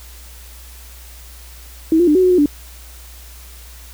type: tone with pitch steps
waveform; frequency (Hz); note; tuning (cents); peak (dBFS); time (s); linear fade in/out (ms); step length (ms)
sine; 321.6 / 350.3 / 299.5 / 372 / 366.1 / 360.9 / 291.3; E4 / F4 / D4 / F#4 / F#4 / F#4 / D4; -43 / +5 / +34 / +9 / -18 / -43 / -14; -9; 1.92-2.459; 2; 77
effects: added 60 Hz sine -37 dBFS peak until 3.93 s + white hiss -42 dBFS RMS until 3.93 s